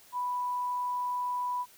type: tone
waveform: sine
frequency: 987.8 Hz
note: B5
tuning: in tune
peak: -29 dBFS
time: 0.12-1.66 s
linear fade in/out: 50 ms
effects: white hiss -57 dBFS RMS until 1.77 s